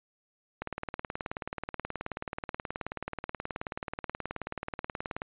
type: click train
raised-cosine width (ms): 0.5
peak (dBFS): -19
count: 87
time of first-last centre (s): 0.62-5.219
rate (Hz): 18.7
effects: resampled to 8000 Hz